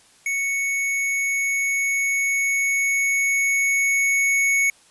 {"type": "tone with level ramp", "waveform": "square", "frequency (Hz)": 2217, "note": "C#7", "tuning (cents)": 0, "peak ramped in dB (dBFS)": [-22, -17], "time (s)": [0.26, 4.7], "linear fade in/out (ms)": 2, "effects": ["white hiss -54 dBFS RMS until 4.9 s", "resampled to 24000 Hz"]}